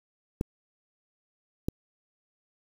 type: clicks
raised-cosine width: 3 ms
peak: -14 dBFS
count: 2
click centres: 0.411 / 1.685 s
effects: 7-bit